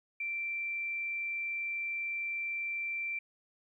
sine tone, 2349 Hz, D7, in tune, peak -33 dBFS, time 0.2-3.19 s, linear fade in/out 5 ms, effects 12-bit

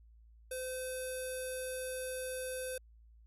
square tone with low-pass filter, 513 Hz, C5, 34 cents flat, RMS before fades -40 dBFS, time 0.51-2.78 s, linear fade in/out 5 ms, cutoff 11000 Hz, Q 8.4, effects added 56 Hz sine -57 dBFS peak until 3.26 s

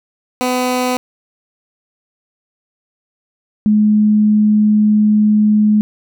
15% pulse / sine tone pair in turn, 251.5 / 211.7 Hz, B3 / G#3, +32 / +33 cents, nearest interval minor third, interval 299 cents, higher first, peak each -8 dBFS, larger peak neither, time 0.41-0.97 / 3.66-5.81 s, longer second, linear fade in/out 0 ms, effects none

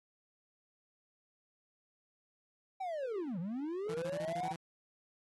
triangle linear two-way sweep, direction down then up, 784 to 159.2 to 784 Hz, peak -34 dBFS, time 2.8-4.53 s, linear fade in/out 10 ms, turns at 3.39 s
sawtooth tone bursts, 166.6 Hz, E3, 19 cents sharp, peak -37 dBFS, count 9, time 3.89-4.561 s, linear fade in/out 5 ms, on 55 ms, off 22 ms
effects AAC 32 kbps

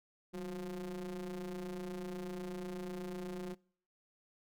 square ring-modulated tone, 87.31 Hz, F2, in tune, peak -38 dBFS, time 0.33-3.55 s, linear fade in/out 20 ms, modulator 276 Hz, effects noise-tail reverb RT60 0.6 s tail -26 dB re dry

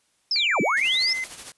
sine linear two-way sweep, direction down then up, 5400 to 150 to 5400 Hz, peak -20 dBFS, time 0.31-1.13 s, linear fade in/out 2 ms, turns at 0.61 s
triangle tone with pitch glide, 2349 to 2057 Hz, D7 to C7, 0 to -30 cents, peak -24 dBFS, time 0.36-1.24 s, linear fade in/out 0 ms, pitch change -230 cents, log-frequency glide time 0.57-0.89 s
white noise with tremolo, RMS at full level -36 dBFS, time 0.77-1.52 s, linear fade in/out 0 ms, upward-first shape triangle, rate 13 Hz, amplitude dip 65%
effects white hiss -67 dBFS RMS until 1.57 s + resampled to 24000 Hz

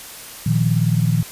sine chord, Bb suspended fourth, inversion none, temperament equal, 116.54 / 155.56 / 174.61 Hz, Bb2 / Eb3 / F3, 0 / 0 / 0 cents, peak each -18 / -18 / -21 dBFS, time 0.46-1.23 s, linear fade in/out 5 ms, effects white hiss -36 dBFS RMS until 1.31 s + resampled to 32000 Hz

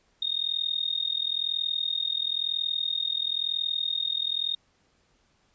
sine tone with amplitude modulation, 3700 Hz, A#7, 14 cents flat, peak -22 dBFS, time 0.22-4.55 s, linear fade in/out 5 ms, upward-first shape sine, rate 41 Hz, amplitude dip 90%, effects pink hiss -67 dBFS RMS until 5.54 s + resampled to 16000 Hz

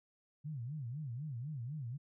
sine tone with vibrato, 134.4 Hz, C3, 47 cents sharp, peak -39 dBFS, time 0.44-1.98 s, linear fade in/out 20 ms, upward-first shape sine, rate 4 Hz, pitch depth 270 cents each way, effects none

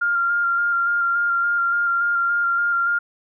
sine tone with vibrato, 1396 Hz, F6, 1 cent flat, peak -17 dBFS, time 0.01-2.99 s, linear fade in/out 10 ms, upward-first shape square, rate 3.5 Hz, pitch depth 15 cents each way, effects none

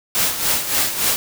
white noise with tremolo, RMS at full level -17 dBFS, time 0.15-1.16 s, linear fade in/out 0 ms, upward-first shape sine, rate 3.5 Hz, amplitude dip 65%, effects none

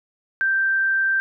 sine tone, 1568 Hz, G6, in tune, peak -17 dBFS, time 0.41-1.2 s, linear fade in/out 0 ms, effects none

